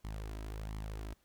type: tone with flanger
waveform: sawtooth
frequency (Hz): 53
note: G#1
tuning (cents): +36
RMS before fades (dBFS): -42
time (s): 0.04-1.14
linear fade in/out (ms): 10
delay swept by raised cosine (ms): 0.94 to 3.14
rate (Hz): 1.4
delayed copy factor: +0.55
effects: pink hiss -73 dBFS RMS until 1.24 s